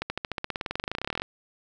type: accelerating click train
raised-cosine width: 0.3 ms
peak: -13 dBFS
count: 28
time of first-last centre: 0.02-1.219 s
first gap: 80 ms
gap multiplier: 0.95
effects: none